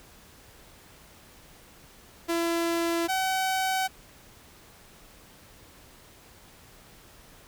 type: tone pair in turn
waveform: sawtooth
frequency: 336.7 / 758.1 Hz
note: E4 / F#5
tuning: +37 / +42 cents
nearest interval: octave + major second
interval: 1405 cents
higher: second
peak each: -21 dBFS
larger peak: neither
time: 2.28-3.08 / 3.08-3.88 s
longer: neither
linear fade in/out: 20 ms
effects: pink hiss -53 dBFS RMS until 7.47 s